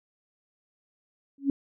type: tone with exponential growth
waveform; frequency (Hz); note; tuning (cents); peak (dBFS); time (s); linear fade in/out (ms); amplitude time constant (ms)
sine; 277.2; C#4; 0; -17; 1.38-1.5; 2; 26
effects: none